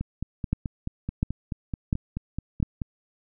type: two click trains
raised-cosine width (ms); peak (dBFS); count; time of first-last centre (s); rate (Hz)
5; -10 / -17; 4 / 14; 0.53-2.628 / 0.01-2.818; 1.43 / 4.63
effects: none